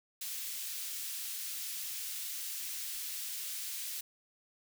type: high-pass noise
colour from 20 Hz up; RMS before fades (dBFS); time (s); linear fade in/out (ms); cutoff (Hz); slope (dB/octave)
white; -40; 0.21-4.01; 5; 2600; 12
effects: none